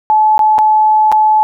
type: tone with dropouts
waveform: sine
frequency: 861 Hz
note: A5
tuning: 38 cents flat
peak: -6 dBFS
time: 0.1-1.43 s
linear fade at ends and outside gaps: 0 ms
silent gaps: 0.38-0.392 / 0.582-0.588 / 1.117-1.124 s
effects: none